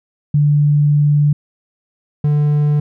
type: tone pair in turn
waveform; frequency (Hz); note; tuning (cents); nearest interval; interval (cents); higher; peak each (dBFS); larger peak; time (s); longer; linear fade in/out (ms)
sine / triangle; 146.83 / 147.85; D3 / D3; 0 / +12; unison; 12; second; -9; neither; 0.34-1.33 / 2.24-2.8; first; 5
effects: none